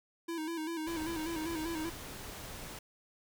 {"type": "tone with vibrato", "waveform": "square", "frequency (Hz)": 323.7, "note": "E4", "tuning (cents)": -31, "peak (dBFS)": -36, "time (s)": [0.28, 1.9], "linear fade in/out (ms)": 10, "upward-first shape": "square", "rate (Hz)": 5.1, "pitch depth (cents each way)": 61}
{"type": "noise", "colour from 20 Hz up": "pink", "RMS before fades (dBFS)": -45, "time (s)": [0.87, 2.79], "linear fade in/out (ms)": 5}
{"effects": []}